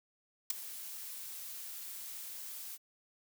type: noise with ADSR envelope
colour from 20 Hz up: blue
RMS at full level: -28 dBFS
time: 0.5-2.78 s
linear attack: 4 ms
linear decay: 11 ms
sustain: -17 dB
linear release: 36 ms
effects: none